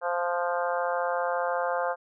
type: harmonic tone with a mistuned harmonic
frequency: 174.61 Hz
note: F3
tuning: in tune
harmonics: 3 / 4 / 5 / 6 / 7 / 8 / 9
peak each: -29 / -31 / -33 / -35 / -36 / -37 / -38 dBFS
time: 0.01-1.96 s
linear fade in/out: 50 ms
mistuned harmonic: 8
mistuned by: +16 cents
effects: none